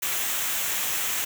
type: noise with comb filter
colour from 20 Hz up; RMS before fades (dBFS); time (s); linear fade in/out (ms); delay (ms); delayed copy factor
white; -27; 0.02-1.25; 10; 0.21; -0.5
effects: none